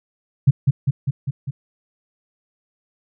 sine tone with echo, 136.1 Hz, C#3, 31 cents flat, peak -7 dBFS, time 0.47-0.51 s, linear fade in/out 10 ms, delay 200 ms, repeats 5, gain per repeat -3 dB, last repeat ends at 1.51 s, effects none

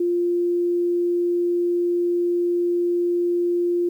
sine tone, 349.2 Hz, F4, in tune, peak -18 dBFS, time 0-3.89 s, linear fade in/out 5 ms, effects 9-bit

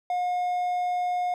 triangle tone, 718 Hz, F5, 48 cents sharp, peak -22 dBFS, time 0.1-1.34 s, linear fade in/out 2 ms, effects none

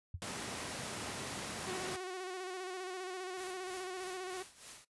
sine tone with exponential decay, 87.6 Hz, F2, 6 cents sharp, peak -36 dBFS, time 0.14-0.22 s, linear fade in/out 5 ms, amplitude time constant 16 ms
pink high-pass noise, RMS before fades -42 dBFS, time 0.22-1.96 s, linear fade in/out 0 ms, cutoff 130 Hz, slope 12 dB/octave
sawtooth tone with vibrato, 370 Hz, F#4, in tune, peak -36 dBFS, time 1.67-4.43 s, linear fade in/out 10 ms, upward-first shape square, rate 15 Hz, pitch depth 36 cents each way
white noise with tremolo, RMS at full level -49 dBFS, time 3.37-4.85 s, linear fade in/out 10 ms, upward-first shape sine, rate 3.2 Hz, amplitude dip 75%
effects noise-tail reverb RT60 0.1 s tail -17 dB re dry + resampled to 24000 Hz

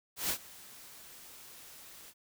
white noise with ADSR envelope, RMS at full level -31 dBFS, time 0.16-2.14 s, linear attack 140 ms, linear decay 75 ms, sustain -21 dB, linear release 53 ms, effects none

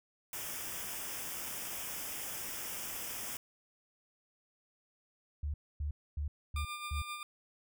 white band-stop noise, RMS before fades -41 dBFS, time 0.33-3.37 s, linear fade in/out 2 ms, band 3500 to 4900 Hz, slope 96 dB/octave
sine tone bursts, 73.5 Hz, D2, 2 cents sharp, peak -33 dBFS, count 5, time 5.43-7.02 s, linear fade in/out 5 ms, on 110 ms, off 260 ms
20% pulse tone with tremolo, 1200 Hz, D6, 37 cents sharp, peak -33 dBFS, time 6.56-7.23 s, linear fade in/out 2 ms, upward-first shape sine, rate 7.6 Hz, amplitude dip 50%
effects none

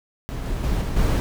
brown noise with level steps, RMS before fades -28 / -26 / -22 / -25 / -19 dBFS, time 0.29-1.2 s, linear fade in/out 0 ms, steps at 0.45 / 0.63 / 0.81 / 0.96 s, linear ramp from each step 10 ms, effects none

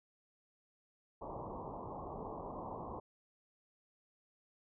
white low-pass noise, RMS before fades -45 dBFS, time 1.21-3 s, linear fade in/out 10 ms, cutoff 1100 Hz, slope 96 dB/octave, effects none

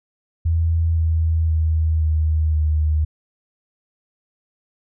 sine tone with pitch steps, 82.41 / 80.99 / 79.6 / 78.24 / 76.89 Hz, E2 / E2 / D#2 / D#2 / D#2, 0 / -30 / +40 / +10 / -20 cents, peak -15 dBFS, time 0.45-3.05 s, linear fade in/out 10 ms, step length 520 ms, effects none

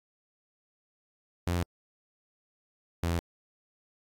sawtooth tone pair in turn, 87.31 / 84.78 Hz, F2 / E2, 0 / +49 cents, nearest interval minor second, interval 51 cents, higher first, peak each -23 dBFS, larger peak neither, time 1.47-1.63 / 3.03-3.19 s, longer neither, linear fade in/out 0 ms, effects AAC 64 kbps

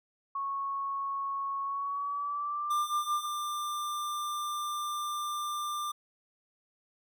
sine tone with pitch glide, 1103 to 1195.9 Hz, C#6 to D6, -9 to +31 cents, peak -31 dBFS, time 0.35-3.26 s, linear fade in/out 5 ms, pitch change +140 cents, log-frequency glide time 1.63-2.82 s
square tone, 1190 Hz, D6, 22 cents sharp, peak -33 dBFS, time 2.7-5.92 s, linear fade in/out 10 ms
effects none

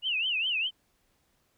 sine tone with vibrato, 2794 Hz, F7, in tune, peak -26 dBFS, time 0.02-0.71 s, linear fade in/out 50 ms, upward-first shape triangle, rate 4.9 Hz, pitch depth 220 cents each way, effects pink hiss -71 dBFS RMS until 1.57 s

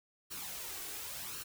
white noise with flanger, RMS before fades -43 dBFS, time 0.3-1.44 s, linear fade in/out 20 ms, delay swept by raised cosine 0.7 to 2.7 ms, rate 0.92 Hz, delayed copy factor +0.55, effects none

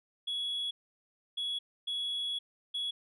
sine tone bursts at uneven times, 3363 Hz, G#7, 21 cents sharp, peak -30 dBFS, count 4, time 0.27-0.71 / 1.37-1.59 / 1.87-2.39 / 2.74-2.91 s, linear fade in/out 10 ms, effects tanh soft clip ceiling -30 dBFS

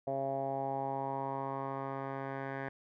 10% pulse tone with low-pass filter sweep, 135.9 Hz, C#3, 34 cents flat, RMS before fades -37 dBFS, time 0.07-2.69 s, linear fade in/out 5 ms, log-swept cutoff 650 to 1600 Hz, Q 4.9, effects none

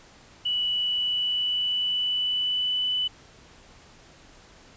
sine tone with pitch glide, 2952 to 2990 Hz, F#7 to F#7, -5 to +17 cents, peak -23 dBFS, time 0.45-3.08 s, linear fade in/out 10 ms, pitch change +22 cents, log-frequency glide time 0.72-2.85 s, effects pink hiss -52 dBFS RMS until 4.76 s + resampled to 16000 Hz

